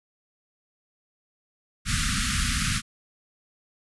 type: band-stop noise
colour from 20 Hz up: pink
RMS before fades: -25 dBFS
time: 1.85-2.82 s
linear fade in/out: 50 ms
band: 260 to 1200 Hz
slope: 96 dB/octave
effects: resampled to 24000 Hz